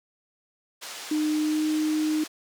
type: band-pass noise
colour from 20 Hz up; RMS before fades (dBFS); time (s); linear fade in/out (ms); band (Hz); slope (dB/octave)
white; -39; 0.81-2.28; 20; 410 to 6600; 12
type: tone with pitch glide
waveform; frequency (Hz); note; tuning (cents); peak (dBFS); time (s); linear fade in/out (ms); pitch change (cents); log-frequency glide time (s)
sine; 305.6 to 308.6; D#4 to D#4; -31 to -14; -22; 1.11-2.24; 5; +17; 1.43-1.62
effects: none